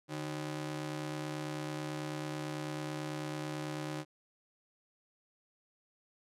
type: ring-modulated tone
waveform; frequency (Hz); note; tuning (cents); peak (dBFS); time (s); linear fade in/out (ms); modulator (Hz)
sawtooth; 228.5; A#3; -34; -30; 0.08-4.05; 50; 79.7
effects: low-pass 10000 Hz 12 dB/octave